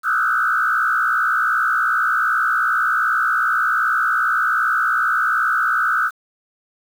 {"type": "tone with frequency modulation", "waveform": "sine", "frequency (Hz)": 1396.9, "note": "F6", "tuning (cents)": 0, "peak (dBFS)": -15, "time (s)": [0.03, 6.11], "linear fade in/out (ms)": 50, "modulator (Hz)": 61.3, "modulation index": 2.5, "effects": ["7-bit"]}